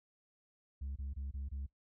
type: tone bursts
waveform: sine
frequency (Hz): 68.6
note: C#2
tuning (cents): -17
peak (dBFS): -36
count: 5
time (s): 0.81-1.664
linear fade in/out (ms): 10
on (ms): 150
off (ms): 26
effects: noise-tail reverb RT60 0.1 s tail -19 dB re dry + tanh soft clip ceiling -37 dBFS